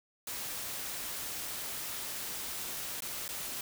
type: noise with dropouts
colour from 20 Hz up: white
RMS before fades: -39 dBFS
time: 0.27-3.61 s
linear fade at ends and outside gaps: 2 ms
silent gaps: 3.005-3.021 / 3.28-3.289 s
effects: none